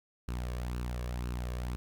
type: tone with flanger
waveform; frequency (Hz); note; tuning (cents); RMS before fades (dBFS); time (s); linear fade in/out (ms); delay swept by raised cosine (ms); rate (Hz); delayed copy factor
sawtooth; 60.9; B1; -24; -36; 0.28-1.76; 0; 0.71 to 1.81; 2; +0.5
effects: none